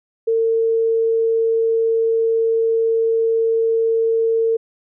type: tone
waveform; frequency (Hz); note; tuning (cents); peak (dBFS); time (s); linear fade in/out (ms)
sine; 453; A#4; -50; -14; 0.27-4.57; 10
effects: none